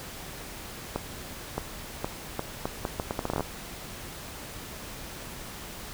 accelerating click train, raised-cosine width 1 ms, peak -14 dBFS, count 16, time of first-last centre 0.96-3.407 s, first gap 620 ms, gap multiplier 0.75, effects pink hiss -41 dBFS RMS until 5.93 s

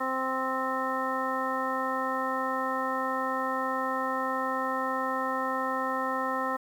harmonic tone, 261.6 Hz, C4, in tune, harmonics 1 / 2 / 3 / 4 / 5 / 7, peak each -36 / -34 / -36 / -32 / -33 / -37 dBFS, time 0-6.57 s, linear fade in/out 10 ms, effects 9-bit

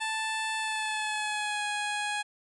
15% pulse tone with pitch glide, 880 to 832 Hz, A5 to G#5, 0 to +3 cents, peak -23 dBFS, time 0-2.23 s, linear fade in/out 20 ms, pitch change -97 cents, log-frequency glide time 0.58-1.64 s, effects resampled to 24000 Hz

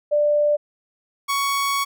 sine / sawtooth tone pair in turn, 591 / 1115.7 Hz, D5 / C#6, +11 / +11 cents, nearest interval major seventh, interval 1100 cents, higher second, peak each -15 / -16 dBFS, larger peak first, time 0.11-0.57 / 1.28-1.85 s, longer second, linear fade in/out 20 ms, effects none

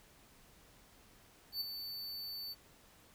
square tone with ADSR envelope, 4500 Hz, C#8, 25 cents sharp, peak -34 dBFS, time 1.52-2.55 s, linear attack 91 ms, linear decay 9 ms, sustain -8 dB, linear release 33 ms, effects pink hiss -63 dBFS RMS until 3.14 s

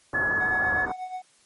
white low-pass noise, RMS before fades -33 dBFS, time 0.13-0.92 s, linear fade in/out 2 ms, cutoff 1400 Hz, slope 48 dB/octave
sine tone with vibrato, 1700 Hz, G#6, 40 cents sharp, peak -22 dBFS, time 0.14-0.86 s, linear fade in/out 10 ms, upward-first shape square, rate 6.3 Hz, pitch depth 8 cents each way
triangle tone with tremolo, 740 Hz, F#5, in tune, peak -27 dBFS, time 0.4-1.22 s, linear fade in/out 5 ms, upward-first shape triangle, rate 8.3 Hz, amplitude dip 75%
effects white hiss -60 dBFS RMS until 1.45 s + MP3 48 kbps

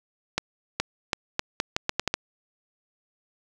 accelerating click train, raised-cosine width 0.2 ms, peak -6 dBFS, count 10, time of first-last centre 0.38-2.14 s, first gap 420 ms, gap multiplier 0.79, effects none

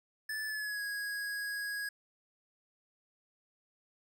square tone with pitch glide, 1744 to 1655.7 Hz, A6 to G#6, -16 to -6 cents, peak -36 dBFS, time 0.29-1.89 s, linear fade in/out 5 ms, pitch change -90 cents, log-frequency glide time 0.46-0.83 s, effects none

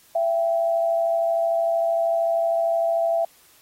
sine tone pair together, 669 / 782.1 Hz, E5 / G5, +25 / -4 cents, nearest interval minor third, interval 271 cents, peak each -19 / -28 dBFS, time 0.15-3.25 s, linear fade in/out 5 ms, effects white hiss -55 dBFS RMS until 3.61 s + AAC 48 kbps

